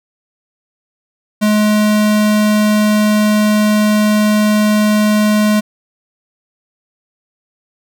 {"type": "tone", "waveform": "square", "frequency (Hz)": 211.5, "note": "G#3", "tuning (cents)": 32, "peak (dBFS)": -10, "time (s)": [1.41, 5.61], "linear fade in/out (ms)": 20, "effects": []}